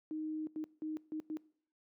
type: tone bursts at uneven times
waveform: sine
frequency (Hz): 311.1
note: D#4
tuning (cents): 0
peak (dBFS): -36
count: 5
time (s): 0.11-0.47 / 0.56-0.64 / 0.82-0.97 / 1.12-1.2 / 1.3-1.37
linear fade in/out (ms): 0
effects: noise-tail reverb RT60 0.6 s tail -22 dB re dry + high-pass 200 Hz 12 dB/octave